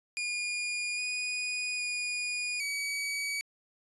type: tone with pitch steps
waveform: sawtooth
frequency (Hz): 2433 / 2470 / 2450 / 2272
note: D#7 / D#7 / D#7 / C#7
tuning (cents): -39 / -13 / -27 / +42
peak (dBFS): -28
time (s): 0.17-3.41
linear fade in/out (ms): 0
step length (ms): 810
effects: resampled to 24000 Hz